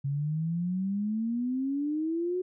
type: exponential sweep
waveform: sine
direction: up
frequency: 136.9 to 370.8 Hz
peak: -27 dBFS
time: 0.04-2.42 s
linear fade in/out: 10 ms
effects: none